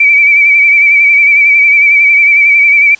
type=tone with vibrato; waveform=sine; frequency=2305 Hz; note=D7; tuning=33 cents flat; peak=-3 dBFS; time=0-2.95 s; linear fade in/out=5 ms; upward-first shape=sine; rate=11 Hz; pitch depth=41 cents each way; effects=white hiss -39 dBFS RMS until 2.99 s + resampled to 16000 Hz